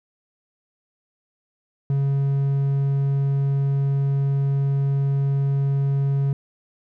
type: tone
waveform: triangle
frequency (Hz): 138.59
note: C#3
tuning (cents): 0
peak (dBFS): -16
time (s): 1.9-6.33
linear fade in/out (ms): 2
effects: none